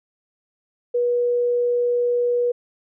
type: tone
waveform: sine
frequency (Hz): 484.4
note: B4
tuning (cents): -34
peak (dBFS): -17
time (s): 0.94-2.52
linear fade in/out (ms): 10
effects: none